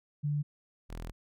sine / sawtooth tone pair in turn, 146.83 / 41.2 Hz, D3 / E1, 0 / 0 cents, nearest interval octave + minor seventh, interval 2200 cents, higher first, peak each -28 / -35 dBFS, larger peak first, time 0.23-0.43 / 0.89-1.12 s, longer second, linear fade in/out 20 ms, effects none

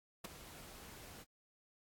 pink noise with ADSR envelope, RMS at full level -42 dBFS, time 0.24-1.25 s, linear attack 9 ms, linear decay 12 ms, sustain -12 dB, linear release 35 ms, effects AAC 64 kbps

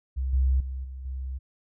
sine tone with level steps, 65.41 Hz, C2, in tune, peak -25 / -19 / -30 / -35 / -30 dBFS, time 0.16-1.39 s, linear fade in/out 20 ms, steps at 0.33 / 0.6 / 0.84 / 1.05 s, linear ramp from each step 5 ms, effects none

